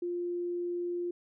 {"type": "tone", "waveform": "sine", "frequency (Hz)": 350.3, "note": "F4", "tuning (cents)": 5, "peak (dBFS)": -31, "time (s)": [0.02, 1.11], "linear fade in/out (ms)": 5, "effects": []}